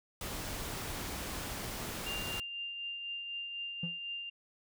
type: noise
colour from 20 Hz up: pink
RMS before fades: -40 dBFS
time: 0.21-2.4 s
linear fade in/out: 2 ms
type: tone with tremolo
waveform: sine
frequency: 2794 Hz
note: F7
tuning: in tune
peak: -36 dBFS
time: 2.06-4.3 s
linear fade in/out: 10 ms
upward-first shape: triangle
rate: 4 Hz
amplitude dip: 40%
type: tone with exponential decay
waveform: triangle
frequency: 170.6 Hz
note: F3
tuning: 40 cents flat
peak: -30 dBFS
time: 3.83-3.99 s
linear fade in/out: 5 ms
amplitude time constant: 33 ms
effects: none